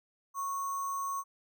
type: tone with sample-and-hold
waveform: sine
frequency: 1103 Hz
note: C#6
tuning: 9 cents flat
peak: -32 dBFS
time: 0.34-1.24 s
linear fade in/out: 50 ms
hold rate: 7350 Hz
effects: none